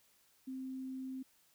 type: tone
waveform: sine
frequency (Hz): 261.6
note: C4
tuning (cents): 0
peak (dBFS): -40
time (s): 0.47-1.23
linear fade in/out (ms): 10
effects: white hiss -70 dBFS RMS until 1.54 s